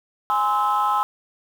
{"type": "chord", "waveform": "sine", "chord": "Ab augmented", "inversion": "none", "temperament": "just", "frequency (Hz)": [830.6, 1038.3, 1297.8], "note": ["Ab5", "C6", "E6"], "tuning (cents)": [0, -14, -27], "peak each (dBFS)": -21, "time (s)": [0.3, 1.03], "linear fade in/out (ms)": 0, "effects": ["tanh soft clip ceiling -12 dBFS", "7-bit"]}